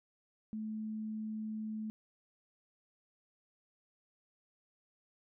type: tone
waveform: sine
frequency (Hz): 216.9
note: A3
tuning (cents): -25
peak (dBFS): -37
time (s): 0.53-1.9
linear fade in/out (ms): 0
effects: none